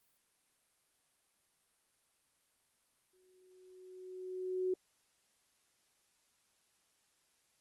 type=tone with exponential growth; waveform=sine; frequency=370 Hz; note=F#4; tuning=in tune; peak=-30 dBFS; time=3.13-4.74 s; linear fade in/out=5 ms; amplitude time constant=350 ms; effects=white hiss -75 dBFS RMS until 7.6 s + Opus 32 kbps